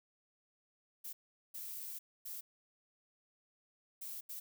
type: noise bursts at uneven times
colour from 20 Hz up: violet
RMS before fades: -45 dBFS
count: 5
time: 1.04-1.13 / 1.54-1.99 / 2.25-2.41 / 4.01-4.21 / 4.29-4.4 s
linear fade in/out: 10 ms
effects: none